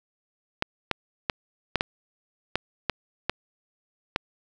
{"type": "clicks", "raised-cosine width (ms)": 0.3, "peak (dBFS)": -7, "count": 9, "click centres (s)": [0.624, 0.913, 1.298, 1.757, 1.809, 2.556, 2.897, 3.296, 4.161], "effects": []}